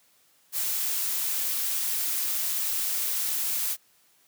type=noise; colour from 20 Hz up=blue; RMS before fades=-28 dBFS; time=0.52-3.77 s; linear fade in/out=50 ms; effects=white hiss -63 dBFS RMS until 4.27 s + high-pass 100 Hz 12 dB/octave